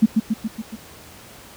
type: tone with echo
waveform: sine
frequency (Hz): 220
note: A3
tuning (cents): 0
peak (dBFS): -8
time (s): 0.02-0.06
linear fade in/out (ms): 10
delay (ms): 140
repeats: 5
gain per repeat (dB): -4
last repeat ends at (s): 0.76
effects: pink hiss -43 dBFS RMS until 1.56 s + high-pass 60 Hz 12 dB/octave